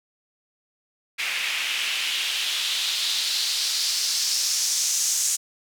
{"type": "noise with band-pass filter sweep", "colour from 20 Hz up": "white", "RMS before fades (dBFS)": -25, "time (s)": [1.18, 5.37], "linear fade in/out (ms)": 20, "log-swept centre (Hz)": [2300, 6900], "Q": 2.5, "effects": []}